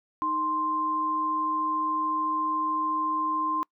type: tone pair together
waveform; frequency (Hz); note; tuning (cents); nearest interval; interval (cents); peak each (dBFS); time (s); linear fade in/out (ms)
sine; 311.1 / 1047.7; D#4 / C6; 0 / +2; octave + major sixth; 2102; -34 / -25; 0.22-3.63; 0
effects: noise-tail reverb RT60 0.1 s tail -26 dB re dry